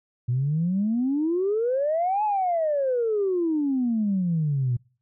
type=exponential two-way sweep; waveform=sine; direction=up then down; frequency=118.2 to 865 to 118.2 Hz; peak=-20 dBFS; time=0.28-4.77 s; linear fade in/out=10 ms; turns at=2.24 s; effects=noise-tail reverb RT60 0.4 s tail -25 dB re dry + tanh soft clip ceiling -16 dBFS